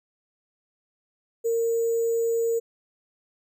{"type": "tone with sample-and-hold", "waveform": "sine", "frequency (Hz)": 460, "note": "A#4", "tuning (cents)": -23, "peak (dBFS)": -21, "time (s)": [1.44, 2.6], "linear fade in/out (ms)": 20, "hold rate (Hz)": 7350, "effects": []}